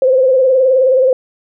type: tone with vibrato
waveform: sine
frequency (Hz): 520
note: C5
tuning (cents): -11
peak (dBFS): -7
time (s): 0.02-1.13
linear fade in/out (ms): 2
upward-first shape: sine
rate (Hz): 19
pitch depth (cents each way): 60
effects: none